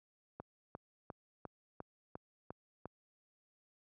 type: click train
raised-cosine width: 1 ms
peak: -30 dBFS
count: 8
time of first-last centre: 0.4-2.856 s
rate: 2.85 Hz
effects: high-pass 80 Hz 12 dB/octave